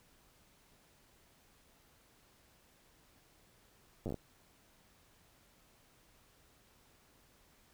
slowing click train, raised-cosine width 2 ms, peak -26 dBFS, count 7, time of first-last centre 4.06-4.143 s, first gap 9 ms, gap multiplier 1.17, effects pink hiss -67 dBFS RMS until 7.73 s

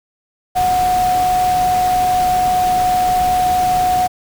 sine tone in noise, 732 Hz, F#5, 19 cents flat, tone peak -12 dBFS, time 0.55-4.08 s, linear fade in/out 20 ms, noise pink, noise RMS -26 dBFS, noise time 0.55-4.08 s, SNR +11 dB, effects none

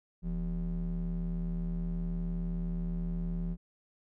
triangle ring-modulated tone, 105.8 Hz, G#2, 33 cents sharp, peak -26 dBFS, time 0.22-3.57 s, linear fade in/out 50 ms, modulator 66.2 Hz, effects none

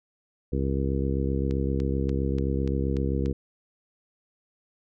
harmonic tone, 67.7 Hz, C#2, 40 cents flat, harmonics 1 / 2 / 3 / 4 / 5 / 6 / 7, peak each -27 / -30 / -32 / -33 / -34 / -35 / -35 dBFS, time 0.52-3.33 s, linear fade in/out 10 ms
click train, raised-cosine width 0.2 ms, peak -25 dBFS, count 7, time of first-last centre 1.51-3.259 s, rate 3.43 Hz
effects none

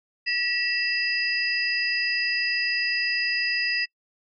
sine tone cluster, 1934 / 2661 / 4934 Hz, B6 / E7 / D#8, -37 / +16 / -15 cents, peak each -27 dBFS, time 0.26-3.86 s, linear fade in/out 20 ms, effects noise-tail reverb RT60 0.1 s tail -26 dB re dry

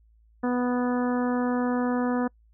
harmonic tone, 246.9 Hz, B3, in tune, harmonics 1 / 2 / 3 / 4 / 5 / 6 / 7, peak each -24 / -30 / -34 / -36 / -38 / -40 / -41 dBFS, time 0.43-2.28 s, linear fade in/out 10 ms, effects noise-tail reverb RT60 0.1 s tail -26 dB re dry + added 55 Hz sine -56 dBFS peak until 2.53 s

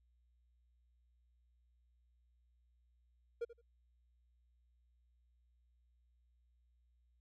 triangle tone with echo, 470 Hz, A#4, 14 cents sharp, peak -34 dBFS, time 3.41-3.45 s, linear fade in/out 10 ms, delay 83 ms, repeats 2, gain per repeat -15 dB, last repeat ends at 3.616 s, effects added 60 Hz sine -70 dBFS peak until 7.2 s

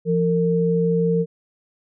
sine tone pair together, 170.96 / 456.4 Hz, F3 / A#4, -37 / -37 cents, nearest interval octave + perfect fourth, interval 1700 cents, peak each -19 dBFS, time 0.05-1.26 s, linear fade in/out 50 ms, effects none

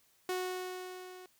sawtooth tone with level ramp, 367.4 Hz, F#4, 12 cents flat, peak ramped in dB -28 to -45 dBFS, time 0.29-1.26 s, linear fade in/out 2 ms, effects white hiss -69 dBFS RMS until 1.39 s

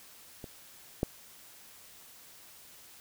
clicks, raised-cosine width 2 ms, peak -28 / -14 dBFS, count 2, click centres 0.442 / 1.031 s, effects white hiss -54 dBFS RMS until 3 s

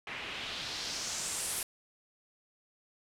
white noise with low-pass filter sweep, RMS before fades -38 dBFS, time 0.07-1.63 s, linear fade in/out 2 ms, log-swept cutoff 2200 to 11000 Hz, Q 2.2, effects none

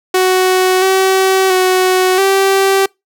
sawtooth tone with pitch steps, 371.3 / 380.7 / 370.7 / 388.6 Hz, F#4 / F#4 / F#4 / G4, +6 / +49 / +3 / -15 cents, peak -5 dBFS, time 0.14-2.86 s, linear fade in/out 5 ms, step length 680 ms, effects noise-tail reverb RT60 0.2 s tail -26 dB re dry

